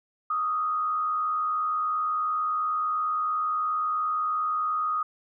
sine tone with frequency modulation, 1244.5 Hz, D#6, in tune, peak -24 dBFS, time 0.3-5.03 s, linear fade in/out 5 ms, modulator 82.9 Hz, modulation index 0.46, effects none

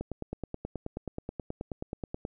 click train, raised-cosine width 2 ms, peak -21 dBFS, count 22, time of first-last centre 0.01-2.251 s, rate 9.37 Hz, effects none

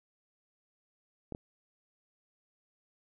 clicks, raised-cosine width 2 ms, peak -26 dBFS, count 2, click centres 1.323 / 1.349 s, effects none

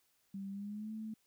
sine tone with pitch glide, 196 to 218.7 Hz, G3 to A3, 0 to -10 cents, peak -40 dBFS, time 0.34-1.14 s, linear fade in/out 5 ms, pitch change +190 cents, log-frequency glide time 0.5-0.92 s, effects white hiss -75 dBFS RMS until 1.26 s

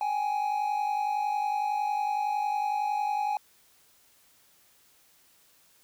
triangle tone pair together, 784.1 / 835 Hz, G5 / G#5, 0 / +9 cents, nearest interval minor second, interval 109 cents, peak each -31 / -25 dBFS, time 0.01-3.37 s, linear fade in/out 2 ms, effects white hiss -62 dBFS RMS until 5.83 s

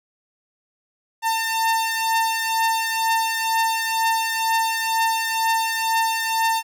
sawtooth beating tone pair, 900 / 902.1 Hz, A5 / A5, +39 / +43 cents, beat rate 2.1 Hz, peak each -17 / -21 dBFS, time 1.22-6.63 s, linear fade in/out 50 ms, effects none

